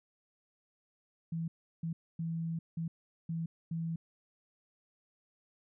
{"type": "tone bursts at uneven times", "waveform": "sine", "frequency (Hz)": 164.8, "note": "E3", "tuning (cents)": 0, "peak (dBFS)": -33, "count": 6, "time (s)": [[1.32, 1.48], [1.83, 1.93], [2.19, 2.59], [2.77, 2.88], [3.29, 3.46], [3.71, 3.96]], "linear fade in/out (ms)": 5, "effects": []}